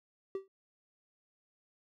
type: tone with exponential decay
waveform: triangle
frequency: 386.9 Hz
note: G4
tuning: 23 cents flat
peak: -29 dBFS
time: 0.35-0.48 s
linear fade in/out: 2 ms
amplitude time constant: 28 ms
effects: none